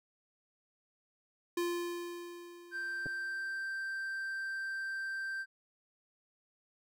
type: tone with exponential decay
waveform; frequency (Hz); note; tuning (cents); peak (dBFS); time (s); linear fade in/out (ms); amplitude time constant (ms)
square; 347.3; F4; -10; -31; 1.57-3.64; 5; 450
type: tone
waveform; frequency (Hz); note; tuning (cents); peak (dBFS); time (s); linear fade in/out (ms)
triangle; 1568; G6; 0; -34; 2.71-5.46; 50
type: clicks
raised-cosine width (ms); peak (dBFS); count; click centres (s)
2; -31; 2; 3.059 / 3.066
effects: none